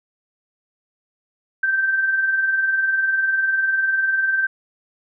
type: tone with tremolo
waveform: sine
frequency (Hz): 1560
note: G6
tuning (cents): -9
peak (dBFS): -14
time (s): 1.63-4.47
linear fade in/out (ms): 5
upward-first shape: triangle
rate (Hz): 20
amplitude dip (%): 55
effects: none